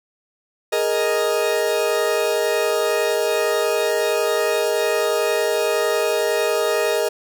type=chord; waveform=40% pulse; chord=Ab suspended second; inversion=none; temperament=equal; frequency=415.3 / 466.2 / 622.3 Hz; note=Ab4 / Bb4 / Eb5; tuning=0 / 0 / 0 cents; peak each=-22 / -21 / -21 dBFS; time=0.72-7.09 s; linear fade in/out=10 ms; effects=none